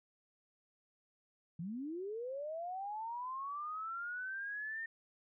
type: linear sweep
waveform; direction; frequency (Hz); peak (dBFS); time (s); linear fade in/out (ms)
sine; up; 155.56 to 1829; -39; 1.59-4.86; 5
effects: none